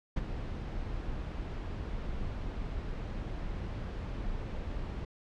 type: noise with ADSR envelope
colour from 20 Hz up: brown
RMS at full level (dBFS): -28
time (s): 0.16-5.05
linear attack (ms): 12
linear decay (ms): 28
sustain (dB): -9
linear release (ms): 5
effects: low-pass 4000 Hz 12 dB/octave